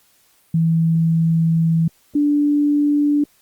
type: tone pair in turn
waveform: sine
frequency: 163.8 / 291.9 Hz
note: E3 / D4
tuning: -11 / -10 cents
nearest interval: minor seventh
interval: 1001 cents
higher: second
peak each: -13 dBFS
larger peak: neither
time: 0.54-1.88 / 2.15-3.24 s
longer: first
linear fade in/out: 5 ms
effects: white hiss -57 dBFS RMS until 3.41 s + Opus 48 kbps